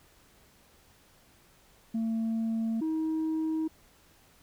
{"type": "tone pair in turn", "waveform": "sine", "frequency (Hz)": [225.2, 317.3], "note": ["A3", "D#4"], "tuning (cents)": [40, 34], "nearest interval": "tritone", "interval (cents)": 594, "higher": "second", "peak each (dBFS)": -25, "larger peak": "neither", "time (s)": [[1.94, 2.81], [2.81, 3.68]], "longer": "neither", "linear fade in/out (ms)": 10, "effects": ["tanh soft clip ceiling -26 dBFS", "pink hiss -61 dBFS RMS until 4.42 s"]}